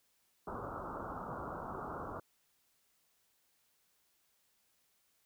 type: low-pass noise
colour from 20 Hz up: white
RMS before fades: -43 dBFS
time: 0.47-2.2 s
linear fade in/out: 5 ms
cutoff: 1400 Hz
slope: 96 dB/octave
effects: white hiss -75 dBFS RMS until 5.25 s